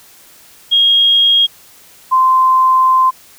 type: tone pair in turn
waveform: sine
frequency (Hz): 3264 / 1038.2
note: G#7 / C6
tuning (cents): -31 / -14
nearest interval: octave + minor sixth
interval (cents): 1983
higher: first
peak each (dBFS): -7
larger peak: neither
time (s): 0.71-1.47 / 2.11-3.11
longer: second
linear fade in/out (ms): 20
effects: white hiss -43 dBFS RMS until 3.38 s